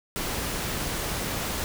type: noise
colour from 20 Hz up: pink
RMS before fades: -30 dBFS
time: 0.16-1.64 s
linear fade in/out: 0 ms
effects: none